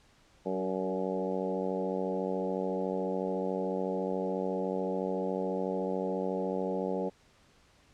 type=harmonic tone with a mistuned harmonic; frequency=93.9 Hz; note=F#2; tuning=26 cents sharp; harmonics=2 / 3 / 4 / 5 / 6 / 7 / 8 / 9; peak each=-36 / -39 / -37 / -35 / -37 / -43 / -45 / -42 dBFS; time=0.45-7.1 s; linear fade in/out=20 ms; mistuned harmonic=4; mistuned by=+15 cents; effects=pink hiss -63 dBFS RMS until 7.93 s + low-pass 7000 Hz 12 dB/octave